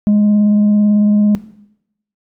sine tone with vibrato, 208.1 Hz, G#3, 4 cents sharp, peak -5 dBFS, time 0.07-1.35 s, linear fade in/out 0 ms, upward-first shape sine, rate 18 Hz, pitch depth 13 cents each way, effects noise-tail reverb RT60 0.8 s tail -18 dB re dry + tanh soft clip ceiling -7 dBFS

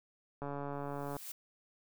click train, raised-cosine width 1 ms, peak -27 dBFS, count 107, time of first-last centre 0.42-1.166 s, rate 142 Hz
blue noise with exponential growth, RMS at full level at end -42 dBFS, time 0.72-1.32 s, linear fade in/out 5 ms, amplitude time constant 130 ms
effects none

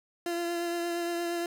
30% pulse tone with vibrato, 343.1 Hz, F4, 31 cents flat, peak -27 dBFS, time 0.26-1.46 s, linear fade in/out 2 ms, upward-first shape triangle, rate 8.6 Hz, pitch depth 20 cents each way, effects none

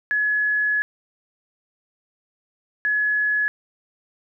sine tone pair in turn, 1696 / 1696 Hz, G#6 / G#6, +36 / +36 cents, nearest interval unison, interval 0 cents, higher neither, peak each -18 dBFS, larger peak neither, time 0.11-0.82 / 2.85-3.48 s, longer first, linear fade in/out 0 ms, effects none

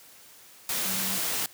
sine tone in noise, 190.6 Hz, G3, 48 cents flat, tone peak -37 dBFS, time 0.85-1.18 s, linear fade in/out 2 ms, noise white, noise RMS -29 dBFS, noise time 0.69-1.46 s, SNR -11 dB, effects white hiss -52 dBFS RMS until 1.53 s + high-pass 80 Hz 12 dB/octave

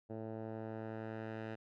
10% pulse tone with low-pass filter sweep, 110.8 Hz, A2, 13 cents sharp, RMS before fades -44 dBFS, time 0.09-1.56 s, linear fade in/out 20 ms, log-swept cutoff 630 to 2300 Hz, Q 1, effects none

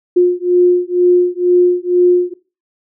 sine beating tone pair, 355.7 / 357.8 Hz, F4 / F4, +32 / +42 cents, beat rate 2.1 Hz, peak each -11 dBFS, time 0.16-2.34 s, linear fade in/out 10 ms, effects noise-tail reverb RT60 0.3 s tail -18 dB re dry

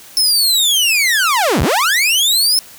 sawtooth linear two-way sweep, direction down then up, 5320 to 46.25 to 5320 Hz, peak -8 dBFS, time 0.17-2.59 s, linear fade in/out 0 ms, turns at 1.62 s, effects white hiss -39 dBFS RMS until 2.78 s

